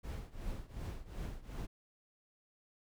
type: noise with tremolo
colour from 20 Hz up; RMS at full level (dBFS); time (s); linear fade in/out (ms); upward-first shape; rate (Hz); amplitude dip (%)
brown; -39; 0.03-1.67; 20; triangle; 2.7; 90
effects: none